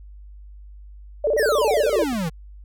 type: tone with vibrato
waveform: sine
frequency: 510 Hz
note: C5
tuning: 44 cents flat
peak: -17 dBFS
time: 1.24-2.04 s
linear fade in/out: 5 ms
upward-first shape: square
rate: 16 Hz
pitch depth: 250 cents each way
type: exponential sweep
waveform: square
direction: down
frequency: 1975.5 to 150 Hz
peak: -23 dBFS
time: 1.37-2.3 s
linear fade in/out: 20 ms
type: click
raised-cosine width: 2 ms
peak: -24 dBFS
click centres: 2.128 s
effects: added 50 Hz sine -39 dBFS peak until 2.64 s